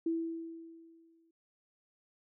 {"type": "tone with exponential decay", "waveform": "sine", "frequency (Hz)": 329.6, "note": "E4", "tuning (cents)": 0, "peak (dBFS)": -28, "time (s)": [0.06, 1.31], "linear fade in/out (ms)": 5, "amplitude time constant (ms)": 270, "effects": []}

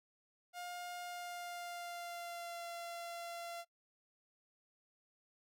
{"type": "tone with pitch glide", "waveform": "sawtooth", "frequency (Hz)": [709, 685.2], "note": ["F5", "F5"], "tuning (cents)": [26, -33], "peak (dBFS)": -40, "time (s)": [0.53, 3.65], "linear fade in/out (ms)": 50, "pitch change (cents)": -59, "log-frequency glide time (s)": [1.02, 2.67], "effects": ["noise-tail reverb RT60 0.1 s tail -21 dB re dry"]}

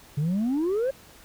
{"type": "exponential sweep", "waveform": "sine", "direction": "up", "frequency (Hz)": [138.8, 554.4], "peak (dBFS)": -20, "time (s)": [0.17, 0.91], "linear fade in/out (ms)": 10, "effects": ["tanh soft clip ceiling -21 dBFS", "pink hiss -51 dBFS RMS until 1.24 s"]}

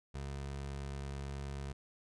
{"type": "tone", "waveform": "25% pulse", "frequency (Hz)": 69.3, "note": "C#2", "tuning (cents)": 0, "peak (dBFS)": -36, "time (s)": [0.14, 1.73], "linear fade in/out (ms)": 10, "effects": ["resampled to 22050 Hz"]}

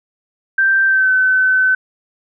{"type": "tone with pitch glide", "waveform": "sine", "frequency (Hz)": [1568, 1519.8], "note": ["G6", "F#6"], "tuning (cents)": [0, 46], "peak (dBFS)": -10, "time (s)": [0.58, 1.75], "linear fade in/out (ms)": 5, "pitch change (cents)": -54, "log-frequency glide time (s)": [0.86, 1.11], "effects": []}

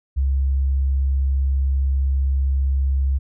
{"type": "tone", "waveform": "sine", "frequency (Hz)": 67.6, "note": "C#2", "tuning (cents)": -43, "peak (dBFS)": -16, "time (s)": [0.16, 3.19], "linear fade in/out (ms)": 20, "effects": []}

